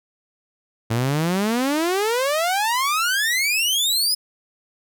sawtooth exponential sweep, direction up, 110 to 5150 Hz, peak -15 dBFS, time 0.9-4.15 s, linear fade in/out 10 ms, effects none

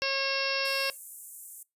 harmonic tone, 544 Hz, C#5, 33 cents flat, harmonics 1 / 2 / 3 / 4 / 5 / 6 / 7 / 8 / 9 / 10, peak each -33 / -38 / -36 / -38 / -32 / -43 / -42 / -38 / -38 / -35 dBFS, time 0.02-0.9 s, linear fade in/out 0 ms
pink high-pass noise, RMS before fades -44 dBFS, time 0.65-1.63 s, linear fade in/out 2 ms, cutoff 7700 Hz, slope 48 dB/octave
effects noise-tail reverb RT60 0.2 s tail -22 dB re dry + resampled to 32000 Hz

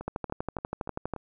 two click trains, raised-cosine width 1 ms, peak -17 / -24 dBFS, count 14 / 5, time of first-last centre 0.08-1.137 / 0.01-1.163 s, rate 12.3 / 3.47 Hz, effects none

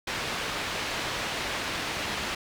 white low-pass noise, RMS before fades -32 dBFS, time 0.07-2.35 s, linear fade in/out 5 ms, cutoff 3200 Hz, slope 12 dB/octave, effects none

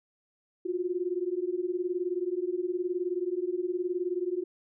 sine beating tone pair, 349.2 / 368.2 Hz, F4 / F#4, 0 / -8 cents, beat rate 19 Hz, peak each -31 dBFS, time 0.65-4.44 s, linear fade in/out 10 ms, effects none

